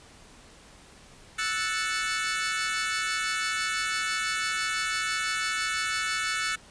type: chord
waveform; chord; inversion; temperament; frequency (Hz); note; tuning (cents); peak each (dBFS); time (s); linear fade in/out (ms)
sawtooth; F# minor seventh; third; equal; 1318.5 / 1480 / 1760 / 2217; E6 / F#6 / A6 / C#7; 0 / 0 / 0 / 0; -29; 1.38-6.56; 10
effects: pink hiss -52 dBFS RMS until 6.7 s + resampled to 22050 Hz